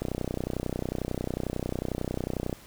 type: click train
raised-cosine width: 2 ms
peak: -16 dBFS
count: 79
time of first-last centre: 0.02-2.528 s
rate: 31.1 Hz
effects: pink hiss -51 dBFS RMS until 2.66 s